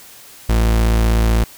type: tone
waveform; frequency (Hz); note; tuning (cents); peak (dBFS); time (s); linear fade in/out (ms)
40% pulse; 56; A1; +31; -11; 0.49-1.44; 5
effects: white hiss -41 dBFS RMS until 1.57 s